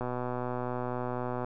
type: click train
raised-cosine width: 1 ms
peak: -20 dBFS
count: 179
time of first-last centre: 0.01-1.445 s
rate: 124 Hz
effects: none